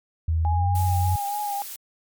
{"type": "tone with pitch glide", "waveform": "sine", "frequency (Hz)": [80.9, 91.86], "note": ["E2", "F#2"], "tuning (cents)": [-32, -12], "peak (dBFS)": -19, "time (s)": [0.28, 1.16], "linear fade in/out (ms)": 5, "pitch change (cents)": 220, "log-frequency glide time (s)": [0.5, 0.66]}
{"type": "tone with vibrato", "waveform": "sine", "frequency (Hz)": 819, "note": "G#5", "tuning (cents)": -24, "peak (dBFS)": -25, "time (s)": [0.45, 1.62], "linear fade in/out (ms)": 0, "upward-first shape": "triangle", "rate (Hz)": 3.4, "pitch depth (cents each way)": 43}
{"type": "noise", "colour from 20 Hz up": "blue", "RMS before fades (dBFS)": -36, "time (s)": [0.75, 1.76], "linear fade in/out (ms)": 2}
{"effects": ["MP3 96 kbps"]}